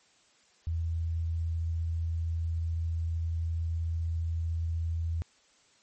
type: tone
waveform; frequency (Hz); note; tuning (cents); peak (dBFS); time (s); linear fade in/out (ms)
sine; 82.6; E2; +4; -28; 0.67-5.22; 0
effects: white hiss -64 dBFS RMS until 5.82 s + MP3 32 kbps